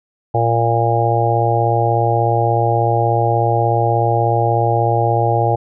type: harmonic tone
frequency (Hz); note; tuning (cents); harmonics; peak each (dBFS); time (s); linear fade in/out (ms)
116.54; A#2; 0; 1 / 3 / 4 / 5 / 6 / 7; -17 / -23 / -21 / -22 / -20 / -18; 0.34-5.56; 10
effects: none